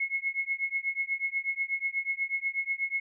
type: tone with tremolo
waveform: sine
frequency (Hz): 2177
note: C#7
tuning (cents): -32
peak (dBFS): -24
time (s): 0-3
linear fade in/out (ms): 5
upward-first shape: triangle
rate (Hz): 8.2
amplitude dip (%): 100
effects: none

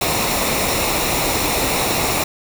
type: noise with comb filter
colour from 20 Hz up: pink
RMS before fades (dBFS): -19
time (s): 0.01-2.24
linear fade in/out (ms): 5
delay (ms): 0.63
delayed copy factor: -0.55
effects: none

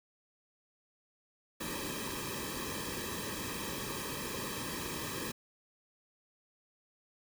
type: noise with comb filter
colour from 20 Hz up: pink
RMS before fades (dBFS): -39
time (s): 1.6-5.32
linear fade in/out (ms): 10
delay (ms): 1.4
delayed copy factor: -1
effects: none

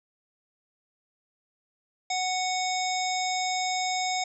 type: harmonic tone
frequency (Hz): 740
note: F#5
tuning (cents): 0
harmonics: 1 / 3 / 5 / 7 / 9 / 10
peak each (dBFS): -28 / -33 / -35 / -36 / -38 / -38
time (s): 2.1-4.24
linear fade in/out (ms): 5
effects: none

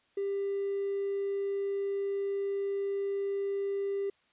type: tone with hard clipping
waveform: triangle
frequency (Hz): 397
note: G4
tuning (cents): +22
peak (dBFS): -30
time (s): 0.17-4.1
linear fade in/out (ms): 5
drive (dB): 4
effects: white hiss -69 dBFS RMS until 4.32 s + resampled to 8000 Hz

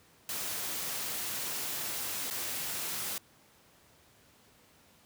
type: noise with dropouts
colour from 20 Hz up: white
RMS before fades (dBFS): -36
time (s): 0.29-3.18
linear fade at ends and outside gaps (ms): 2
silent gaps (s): 2.302-2.308
effects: pink hiss -62 dBFS RMS until 5.05 s + high-pass 80 Hz 12 dB/octave

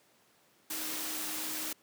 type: tone in noise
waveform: sine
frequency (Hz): 311.1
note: D#4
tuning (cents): 0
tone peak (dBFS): -46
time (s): 0.7-1.73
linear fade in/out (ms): 5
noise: white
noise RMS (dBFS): -37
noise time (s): 0.7-1.73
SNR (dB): -12
effects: pink hiss -66 dBFS RMS until 1.82 s + high-pass 200 Hz 12 dB/octave

